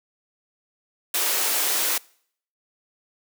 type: high-pass noise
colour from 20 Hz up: white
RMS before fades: -23 dBFS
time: 1.14-1.98 s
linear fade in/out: 5 ms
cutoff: 280 Hz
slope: 48 dB/octave
effects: noise-tail reverb RT60 0.6 s tail -24 dB re dry